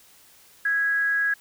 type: tone with frequency modulation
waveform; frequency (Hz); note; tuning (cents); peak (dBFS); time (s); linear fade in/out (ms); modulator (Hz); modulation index
sine; 1655; G#6; -6; -20; 0.65-1.34; 5; 319; 0.2
effects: white hiss -54 dBFS RMS until 1.4 s